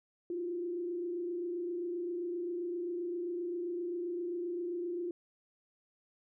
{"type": "tone with frequency modulation", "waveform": "sine", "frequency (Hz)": 349.2, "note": "F4", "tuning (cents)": 0, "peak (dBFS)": -34, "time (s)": [0.3, 5.11], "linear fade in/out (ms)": 2, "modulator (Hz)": 27.6, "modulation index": 0.52, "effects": []}